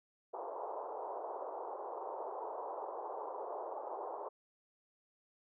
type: band-pass noise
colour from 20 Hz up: white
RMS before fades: -43 dBFS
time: 0.33-4.29 s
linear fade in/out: 10 ms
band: 390 to 1000 Hz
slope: 48 dB/octave
effects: none